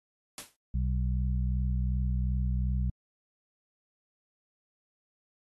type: noise with exponential decay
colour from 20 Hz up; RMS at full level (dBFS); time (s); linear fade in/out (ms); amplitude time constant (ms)
white; -36; 0.38-0.56; 1; 37
type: harmonic tone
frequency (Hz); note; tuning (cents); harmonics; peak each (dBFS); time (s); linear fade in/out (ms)
62.7; B1; +27; 1 / 2 / 3; -27 / -33 / -37; 0.74-2.9; 5
effects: AAC 32 kbps